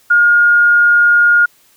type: tone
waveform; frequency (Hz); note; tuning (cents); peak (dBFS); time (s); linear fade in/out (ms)
sine; 1425; F6; +34; -6; 0.1-1.46; 10
effects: white hiss -51 dBFS RMS until 1.76 s